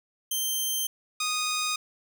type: tone pair in turn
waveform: 10% pulse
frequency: 3136 / 1240.6 Hz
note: G7 / D#6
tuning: 0 / -5 cents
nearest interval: octave + major third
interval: 1605 cents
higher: first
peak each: -18 dBFS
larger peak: neither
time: 0.31-0.87 / 1.2-1.76 s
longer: neither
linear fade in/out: 5 ms
effects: none